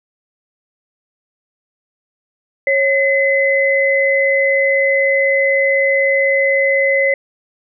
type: tone pair together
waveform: sine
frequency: 548 / 2034 Hz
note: C#5 / C7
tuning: -20 / -50 cents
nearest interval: octave + major seventh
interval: 2270 cents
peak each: -14 dBFS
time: 2.67-7.14 s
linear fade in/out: 2 ms
effects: none